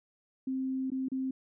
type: tone with dropouts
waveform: sine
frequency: 262.7 Hz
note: C4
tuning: 7 cents sharp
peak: -30 dBFS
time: 0.47-1.31 s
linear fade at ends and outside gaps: 5 ms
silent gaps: 0.903-0.917 / 1.085-1.117 s
effects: none